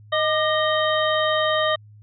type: harmonic tone with a mistuned harmonic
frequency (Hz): 622.3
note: D#5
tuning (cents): 0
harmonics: 1 / 2 / 3 / 5 / 6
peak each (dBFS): -21 / -24 / -26 / -28 / -29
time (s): 0.12-1.76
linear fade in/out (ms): 10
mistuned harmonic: 2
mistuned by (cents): -62
effects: added 105 Hz sine -44 dBFS peak until 2.02 s